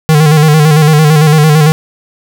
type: tone with vibrato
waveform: square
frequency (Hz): 153.2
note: D#3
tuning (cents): -27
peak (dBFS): -4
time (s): 0.09-1.72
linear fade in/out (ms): 0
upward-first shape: square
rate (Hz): 8.9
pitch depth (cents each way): 51
effects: none